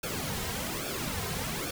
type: noise with flanger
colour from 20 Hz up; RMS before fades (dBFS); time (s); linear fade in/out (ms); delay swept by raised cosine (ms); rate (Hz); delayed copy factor
pink; -34; 0.03-1.71; 5; 1 to 3.5; 1.2; -0.75
effects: none